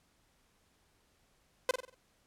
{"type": "tone with echo", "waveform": "sawtooth", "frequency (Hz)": 510, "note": "C5", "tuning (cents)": -44, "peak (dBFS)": -21, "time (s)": [1.69, 1.71], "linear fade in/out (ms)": 2, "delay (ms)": 47, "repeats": 5, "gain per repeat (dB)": -7, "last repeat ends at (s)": 1.945, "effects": ["pink hiss -71 dBFS RMS until 2.26 s", "low-pass 12000 Hz 12 dB/octave"]}